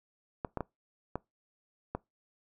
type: clicks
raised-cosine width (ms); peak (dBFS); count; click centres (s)
1; -19; 5; 0.448 / 0.573 / 0.607 / 1.156 / 1.95
effects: noise-tail reverb RT60 0.2 s tail -23 dB re dry